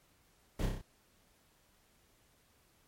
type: noise with echo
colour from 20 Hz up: brown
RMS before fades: -34 dBFS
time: 0.59-0.66 s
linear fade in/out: 5 ms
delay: 31 ms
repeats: 5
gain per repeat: -3 dB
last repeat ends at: 0.815 s
effects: pink hiss -69 dBFS RMS until 2.87 s + MP3 64 kbps